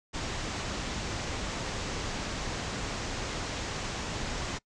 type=low-pass noise; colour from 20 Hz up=pink; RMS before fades=-35 dBFS; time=0.13-4.59 s; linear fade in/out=20 ms; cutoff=7500 Hz; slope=48 dB/octave; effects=noise-tail reverb RT60 0.1 s tail -23 dB re dry